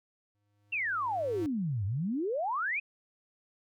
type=tone with exponential growth; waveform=square; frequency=102.9 Hz; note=G#2; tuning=16 cents flat; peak=-38 dBFS; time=0.35-1.46 s; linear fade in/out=0 ms; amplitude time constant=240 ms
type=exponential two-way sweep; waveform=sine; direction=down then up; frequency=2794 to 92.5 to 2584 Hz; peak=-29 dBFS; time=0.72-2.8 s; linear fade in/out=10 ms; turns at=1.85 s
effects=none